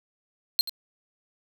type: tone with echo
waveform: 45% pulse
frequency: 4186 Hz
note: C8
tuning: in tune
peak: -17 dBFS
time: 0.59-0.61 s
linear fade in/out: 0 ms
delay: 84 ms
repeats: 1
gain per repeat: -13 dB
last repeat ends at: 0.694 s
effects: none